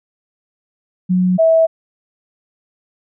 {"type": "tone pair in turn", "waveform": "sine", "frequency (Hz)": [182.6, 650.7], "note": ["F#3", "E5"], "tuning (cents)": [-23, -23], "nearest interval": "octave + minor seventh", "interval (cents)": 2200, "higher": "second", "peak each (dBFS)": [-11, -8], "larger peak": "second", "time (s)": [[1.09, 1.38], [1.38, 1.67]], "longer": "neither", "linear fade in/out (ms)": 20, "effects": []}